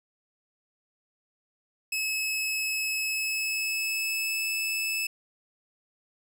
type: tone with pitch glide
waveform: sawtooth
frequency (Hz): 2584 to 2616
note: E7 to E7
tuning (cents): -35 to -14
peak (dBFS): -24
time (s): 1.92-5.07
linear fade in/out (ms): 5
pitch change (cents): +21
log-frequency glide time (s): 3.03-4.49
effects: none